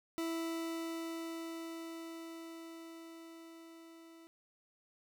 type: tone with level ramp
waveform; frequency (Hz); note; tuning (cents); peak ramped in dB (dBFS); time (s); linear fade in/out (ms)
40% pulse; 329.6; E4; 0; -34 to -54; 0.18-4.27; 0
effects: none